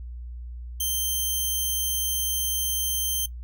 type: tone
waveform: 5% pulse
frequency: 3136 Hz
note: G7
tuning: in tune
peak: -16 dBFS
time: 0.8-3.26 s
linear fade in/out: 5 ms
effects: noise-tail reverb RT60 0.1 s tail -19 dB re dry + added 60 Hz sine -34 dBFS peak until 3.43 s